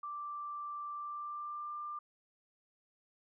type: tone with pitch glide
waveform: sine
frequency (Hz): 1174.7 to 1191.1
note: D6 to D6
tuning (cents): 0 to +24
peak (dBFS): -39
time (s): 0.03-1.99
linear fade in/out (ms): 5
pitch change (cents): +24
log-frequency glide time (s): 0.92-1.74
effects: none